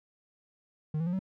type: tone with pitch steps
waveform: triangle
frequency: 153.8 / 164.84 / 176.67 / 189.35 Hz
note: D#3 / E3 / F3 / F#3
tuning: -20 / 0 / +20 / +40 cents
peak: -26 dBFS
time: 0.94-1.192 s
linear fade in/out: 5 ms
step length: 63 ms
effects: none